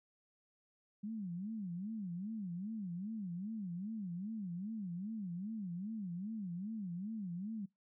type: tone with vibrato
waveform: sine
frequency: 196 Hz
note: G3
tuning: in tune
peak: -39 dBFS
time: 1.03-7.66 s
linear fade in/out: 10 ms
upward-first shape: sine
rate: 2.5 Hz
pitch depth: 240 cents each way
effects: noise-tail reverb RT60 0.2 s tail -26 dB re dry